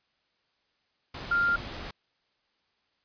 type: tone in noise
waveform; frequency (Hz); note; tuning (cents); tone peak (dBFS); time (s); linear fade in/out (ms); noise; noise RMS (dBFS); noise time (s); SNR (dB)
sine; 1396.9; F6; 0; -22; 1.31-1.56; 5; pink; -39; 1.14-1.91; +14
effects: white hiss -73 dBFS RMS until 3.04 s + resampled to 11025 Hz